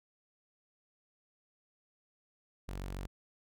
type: tone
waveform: sawtooth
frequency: 46.91 Hz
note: F#1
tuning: 25 cents sharp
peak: -35 dBFS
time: 2.68-3.07 s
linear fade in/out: 10 ms
effects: none